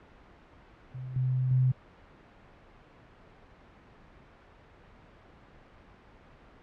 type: tone with level steps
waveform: sine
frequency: 128.6 Hz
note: C3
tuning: 30 cents flat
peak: -36 / -25 / -21 dBFS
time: 0.94-1.72 s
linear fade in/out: 10 ms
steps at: 1.16 / 1.51 s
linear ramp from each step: 2 ms
effects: pink hiss -55 dBFS RMS until 6.62 s + low-pass 2000 Hz 12 dB/octave